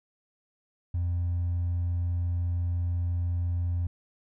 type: tone with hard clipping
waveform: triangle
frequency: 87.1 Hz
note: F2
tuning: 4 cents flat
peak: -25 dBFS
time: 0.94-3.87 s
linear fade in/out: 5 ms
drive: 2 dB
effects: none